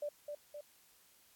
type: tone with echo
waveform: sine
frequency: 587.3 Hz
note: D5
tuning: in tune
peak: -36 dBFS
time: 0.02-0.09 s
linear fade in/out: 5 ms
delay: 260 ms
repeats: 2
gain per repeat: -4 dB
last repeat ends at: 0.61 s
effects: white hiss -66 dBFS RMS until 1.35 s + AAC 64 kbps